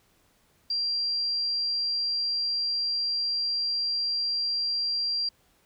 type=tone; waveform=sine; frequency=4744 Hz; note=D8; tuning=17 cents sharp; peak=-25 dBFS; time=0.7-5.29 s; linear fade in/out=5 ms; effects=pink hiss -65 dBFS RMS until 5.65 s